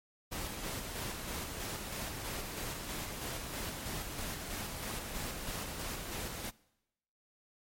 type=noise with tremolo; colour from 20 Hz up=pink; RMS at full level=-39 dBFS; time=0.31-6.51 s; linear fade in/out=20 ms; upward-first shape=square; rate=3.1 Hz; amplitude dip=30%; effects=noise-tail reverb RT60 0.9 s tail -22 dB re dry + MP3 64 kbps